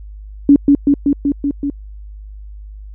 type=tone with echo; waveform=sine; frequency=283.4 Hz; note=C#4; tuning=38 cents sharp; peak=-3 dBFS; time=0.49-0.56 s; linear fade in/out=2 ms; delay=190 ms; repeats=6; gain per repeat=-2 dB; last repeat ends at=1.7 s; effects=added 51 Hz sine -30 dBFS peak until 2.94 s